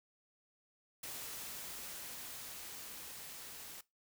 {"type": "noise with level ramp", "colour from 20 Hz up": "white", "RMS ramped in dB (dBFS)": [-45, -50], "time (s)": [1.03, 3.81], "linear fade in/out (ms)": 5, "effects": ["noise-tail reverb RT60 0.2 s tail -20 dB re dry"]}